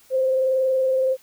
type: tone with frequency modulation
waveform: sine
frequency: 523.3 Hz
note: C5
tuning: in tune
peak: -17 dBFS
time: 0.1-1.17 s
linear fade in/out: 50 ms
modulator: 21.4 Hz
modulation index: 0.3
effects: white hiss -54 dBFS RMS until 1.22 s